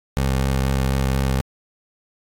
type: tone with vibrato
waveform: 20% pulse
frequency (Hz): 66.6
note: C2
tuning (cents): +31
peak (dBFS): -13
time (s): 0.17-1.41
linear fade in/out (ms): 0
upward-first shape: sine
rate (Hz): 4.1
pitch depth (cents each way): 20
effects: AAC 64 kbps